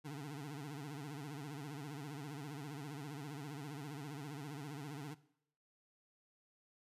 25% pulse tone with vibrato, 144.7 Hz, D3, 25 cents flat, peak -40 dBFS, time 0.04-5.15 s, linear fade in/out 20 ms, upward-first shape sine, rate 15 Hz, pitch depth 120 cents each way, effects noise-tail reverb RT60 0.7 s tail -18 dB re dry + resampled to 32000 Hz

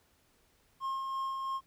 triangle tone with tremolo, 1071 Hz, C6, 40 cents sharp, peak -30 dBFS, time 0.8-1.61 s, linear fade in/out 50 ms, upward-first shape sine, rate 3 Hz, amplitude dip 30%, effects pink hiss -69 dBFS RMS until 1.66 s

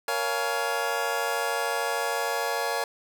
25% pulse chord, Bb minor seventh, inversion none, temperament just, 466.2 / 559.4 / 699.2 / 839.1 Hz, Bb4 / Db5 / F5 / Ab5, 0 / +16 / +2 / +18 cents, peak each -28 dBFS, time 0.08-2.84 s, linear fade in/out 2 ms, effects none

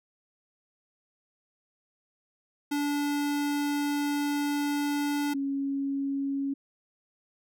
square / sine tone pair in turn, 289.4 / 276.3 Hz, D4 / C#4, -25 / -6 cents, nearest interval minor second, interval 81 cents, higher first, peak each -27 dBFS, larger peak neither, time 2.71-5.34 / 5.34-6.54 s, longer first, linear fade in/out 10 ms, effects none

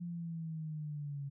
sine linear sweep, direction down, 174.61 to 138.59 Hz, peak -38 dBFS, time 0-1.3 s, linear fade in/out 20 ms, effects none

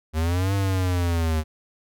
square linear two-way sweep, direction up then down, 76.7 to 99.5 to 77 Hz, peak -21 dBFS, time 0.13-1.44 s, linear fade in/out 50 ms, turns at 0.54 s, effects none

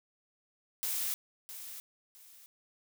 blue noise with echo, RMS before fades -34 dBFS, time 0.83-1.14 s, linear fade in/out 0 ms, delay 660 ms, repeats 2, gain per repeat -11 dB, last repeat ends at 2.46 s, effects none

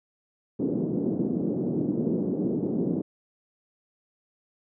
pink band-pass noise, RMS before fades -27 dBFS, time 0.59-3.02 s, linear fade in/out 10 ms, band 180 to 390 Hz, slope 24 dB/octave, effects none

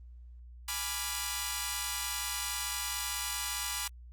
5% pulse chord, G# diminished seventh, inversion none, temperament equal, 830.6 / 987.8 / 1174.7 / 1396.9 Hz, G#5 / B5 / D6 / F6, 0 / 0 / 0 / 0 cents, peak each -29 / -25 / -27 / -29 dBFS, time 0.68-3.88 s, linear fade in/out 5 ms, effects added 60 Hz sine -47 dBFS peak until 4.12 s + Opus 32 kbps

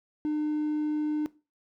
triangle tone, 302.3 Hz, D#4, 50 cents flat, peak -23 dBFS, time 0.25-1.26 s, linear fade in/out 0 ms, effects noise-tail reverb RT60 0.3 s tail -20 dB re dry + tanh soft clip ceiling -20 dBFS

